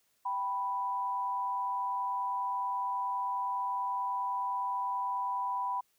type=tone pair together; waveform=sine; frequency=782.7 / 987.8 Hz; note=G5 / B5; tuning=-3 / 0 cents; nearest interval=major third; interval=403 cents; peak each=-38 / -31 dBFS; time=0.25-5.81 s; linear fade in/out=10 ms; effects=white hiss -73 dBFS RMS until 5.98 s